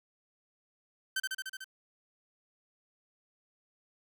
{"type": "tone with echo", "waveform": "sawtooth", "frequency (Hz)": 1544, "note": "G6", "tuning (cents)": -27, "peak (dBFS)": -26, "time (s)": [1.16, 1.2], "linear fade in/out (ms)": 5, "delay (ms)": 74, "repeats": 6, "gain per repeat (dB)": -2, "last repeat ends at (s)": 1.644, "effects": ["11-bit"]}